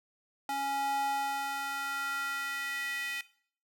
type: tone with high-pass filter sweep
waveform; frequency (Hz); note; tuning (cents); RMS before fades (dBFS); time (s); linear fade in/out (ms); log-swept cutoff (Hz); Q
square; 277.2; C#4; 0; -34; 0.49-3.21; 2; 650 to 2200; 3.5
effects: noise-tail reverb RT60 0.5 s tail -17 dB re dry